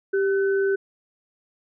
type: tone pair together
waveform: sine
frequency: 392 / 1512 Hz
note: G4 / F#6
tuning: 0 / +37 cents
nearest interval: octave + major seventh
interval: 2337 cents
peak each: -19 / -29 dBFS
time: 0.13-0.76 s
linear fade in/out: 10 ms
effects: none